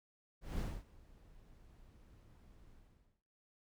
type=noise with ADSR envelope; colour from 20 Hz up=brown; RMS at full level=-37 dBFS; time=0.41-3.22 s; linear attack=180 ms; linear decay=240 ms; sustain=-24 dB; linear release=510 ms; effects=noise-tail reverb RT60 0.6 s tail -18 dB re dry